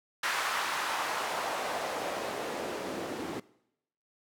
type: noise with band-pass filter sweep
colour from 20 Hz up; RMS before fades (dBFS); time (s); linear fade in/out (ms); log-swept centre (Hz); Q
white; -34; 0.23-3.4; 5; 1400 to 310; 1.4
effects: noise-tail reverb RT60 0.8 s tail -21 dB re dry